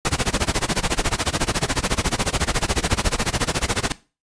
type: noise with tremolo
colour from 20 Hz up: pink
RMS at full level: -18 dBFS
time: 0.05-3.92 s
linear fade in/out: 0 ms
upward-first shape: sine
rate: 14 Hz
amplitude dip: 100%
effects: noise-tail reverb RT60 0.3 s tail -17 dB re dry + resampled to 22050 Hz